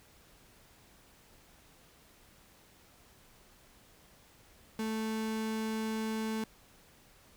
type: tone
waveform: 35% pulse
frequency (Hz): 220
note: A3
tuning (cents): 0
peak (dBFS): -31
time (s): 4.79-6.44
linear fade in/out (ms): 2
effects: pink hiss -61 dBFS RMS until 7.36 s